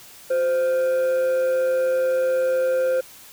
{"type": "tone with frequency modulation", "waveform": "sine", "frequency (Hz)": 519, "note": "C5", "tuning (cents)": -14, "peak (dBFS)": -15, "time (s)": [0.3, 3.01], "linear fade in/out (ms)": 10, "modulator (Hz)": 884, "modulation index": 0.25, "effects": ["tanh soft clip ceiling -17 dBFS", "white hiss -45 dBFS RMS until 3.32 s"]}